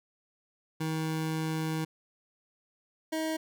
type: tone pair in turn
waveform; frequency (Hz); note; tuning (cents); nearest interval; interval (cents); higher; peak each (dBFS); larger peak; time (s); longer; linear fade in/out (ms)
25% pulse; 158.7 / 317.4; D#3 / D#4; +35 / +35; octave; 1200; second; -26; neither; 0.8-1.85 / 3.12-3.37; first; 10
effects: none